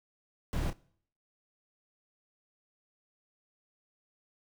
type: noise with echo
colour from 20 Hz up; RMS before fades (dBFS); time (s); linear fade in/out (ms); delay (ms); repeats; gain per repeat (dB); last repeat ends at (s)
brown; -32; 0.53-0.7; 0; 30; 1; -9; 0.73
effects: noise-tail reverb RT60 0.6 s tail -22 dB re dry